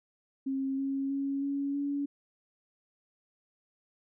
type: tone with pitch steps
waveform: sine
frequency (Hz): 269 / 272.6 / 276.2 / 279.9 / 283.7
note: C4 / C#4 / C#4 / C#4 / C#4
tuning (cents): +48 / -29 / -6 / +17 / +40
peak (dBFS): -29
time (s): 0.46-2.06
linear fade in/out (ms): 10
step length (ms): 320
effects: none